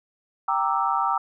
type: chord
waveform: sine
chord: E half-diminished seventh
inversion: first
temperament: equal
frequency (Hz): 784 / 932.3 / 1174.7 / 1318.5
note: G5 / Bb5 / D6 / E6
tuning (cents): 0 / 0 / 0 / 0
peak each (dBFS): -26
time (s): 0.48-1.18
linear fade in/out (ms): 5
effects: none